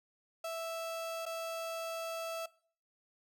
35% pulse tone with dropouts, 659 Hz, E5, 1 cent flat, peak -35 dBFS, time 0.44-2.46 s, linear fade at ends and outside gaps 5 ms, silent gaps 1.255-1.262 s, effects noise-tail reverb RT60 0.5 s tail -22 dB re dry

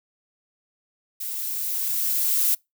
violet noise with level ramp, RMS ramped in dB -31 to -20 dBFS, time 1.2-2.55 s, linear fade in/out 10 ms, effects noise-tail reverb RT60 0.2 s tail -26 dB re dry

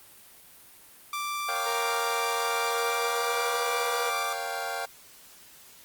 sawtooth tone, 1174.7 Hz, D6, in tune, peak -26 dBFS, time 1.13-4.33 s, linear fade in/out 2 ms
25% pulse chord, G half-diminished seventh, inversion first, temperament equal, 466.2 / 554.4 / 698.5 / 784 Hz, Bb4 / Db5 / F5 / G5, 0 / 0 / 0 / 0 cents, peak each -37 / -35 / -31 / -31 dBFS, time 1.48-4.86 s, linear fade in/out 10 ms
sawtooth tone with pitch glide, 466.2 to 481.5 Hz, A#4 to B4, 0 to -44 cents, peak -27 dBFS, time 1.65-4.11 s, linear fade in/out 20 ms, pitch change +56 cents, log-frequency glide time 2.61-3.66 s
effects white hiss -52 dBFS RMS until 5.84 s + Opus 32 kbps

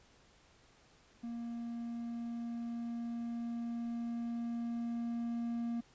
triangle tone with level ramp, 234.4 Hz, A#3, 10 cents sharp, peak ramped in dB -37 to -32 dBFS, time 1.23-5.81 s, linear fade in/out 10 ms, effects pink hiss -65 dBFS RMS until 5.94 s + resampled to 16000 Hz

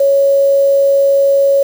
sine tone with quantisation, 554.4 Hz, C#5, in tune, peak -7 dBFS, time 0-1.63 s, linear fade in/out 5 ms, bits 5, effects none

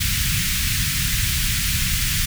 pink band-stop noise, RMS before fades -21 dBFS, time 0-2.26 s, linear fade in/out 10 ms, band 170 to 1800 Hz, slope 24 dB/octave, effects none

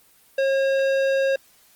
sine tone with tanh clipping, 541 Hz, C#5, 42 cents flat, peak -20 dBFS, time 0.38-1.36 s, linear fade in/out 5 ms, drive 15 dB, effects white hiss -56 dBFS RMS until 1.75 s + Opus 24 kbps

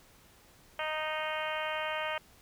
harmonic tone, 310.2 Hz, D#4, 5 cents flat, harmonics 2 / 3 / 4 / 5 / 6 / 7 / 8 / 9 / 10, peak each -37 / -39 / -40 / -41 / -42 / -42 / -43 / -44 / -44 dBFS, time 0.79-2.18 s, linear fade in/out 2 ms, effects pink hiss -60 dBFS RMS until 2.41 s

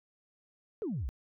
sine exponential sweep, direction down, 477.5 to 51.5 Hz, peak -31 dBFS, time 0.82-1.09 s, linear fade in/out 0 ms, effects tanh soft clip ceiling -28 dBFS

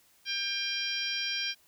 harmonic tone, 797 Hz, G5, 28 cents sharp, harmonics 2 / 3 / 4 / 5 / 6 / 7, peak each -39 / -36 / -35 / -41 / -38 / -37 dBFS, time 0.25-1.55 s, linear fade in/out 50 ms, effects white hiss -64 dBFS RMS until 1.67 s

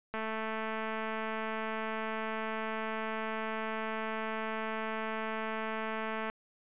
click train, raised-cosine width 0.5 ms, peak -22 dBFS, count 1356, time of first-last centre 0.14-6.299 s, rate 220 Hz, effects resampled to 8000 Hz

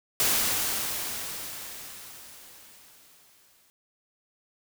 white noise with exponential decay, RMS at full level -23 dBFS, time 0.2-3.7 s, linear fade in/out 0 ms, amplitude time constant 760 ms, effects none

